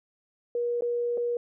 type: tone with dropouts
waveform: sine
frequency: 478.6 Hz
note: A#4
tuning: 46 cents sharp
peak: -25 dBFS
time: 0.55-1.37 s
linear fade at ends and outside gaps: 2 ms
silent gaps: 0.809-0.821 / 1.174-1.178 s
effects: none